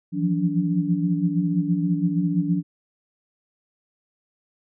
sine tone cluster, 165.4 / 174.2 / 180.4 / 288.8 Hz, E3 / F3 / F#3 / D4, +6 / -4 / -44 / -29 cents, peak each -25 dBFS, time 0.12-2.63 s, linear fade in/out 50 ms, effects none

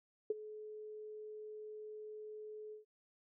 sine tone with ADSR envelope, 427.7 Hz, A4, 49 cents flat, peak -29 dBFS, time 0.3-2.85 s, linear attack 4 ms, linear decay 24 ms, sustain -17 dB, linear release 130 ms, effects none

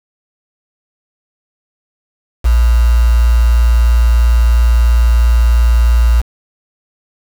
sine tone with quantisation, 58.5 Hz, A#1, 7 cents sharp, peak -6 dBFS, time 2.44-6.22 s, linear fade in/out 20 ms, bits 4, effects none

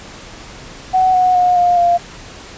sine tone with pitch steps, 747 / 733.7 / 720.7 / 707.9 / 695.4 Hz, F#5 / F#5 / F#5 / F5 / F5, +16 / -15 / -46 / +23 / -8 cents, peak -9 dBFS, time 0.93-1.98 s, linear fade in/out 20 ms, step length 210 ms, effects pink hiss -35 dBFS RMS until 2.57 s + resampled to 16000 Hz

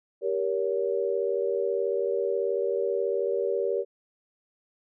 sine chord, G diminished, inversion none, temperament just, 392 / 470.4 / 564.5 Hz, G4 / Bb4 / Db5, 0 / +16 / +31 cents, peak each -28 / -28 / -30 dBFS, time 0.21-3.85 s, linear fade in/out 50 ms, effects none

